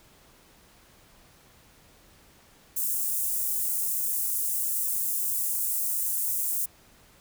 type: high-pass noise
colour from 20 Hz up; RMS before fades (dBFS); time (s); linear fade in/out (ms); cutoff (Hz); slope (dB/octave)
white; -28; 2.76-6.66; 10; 8100; 24
effects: pink hiss -57 dBFS RMS until 7.2 s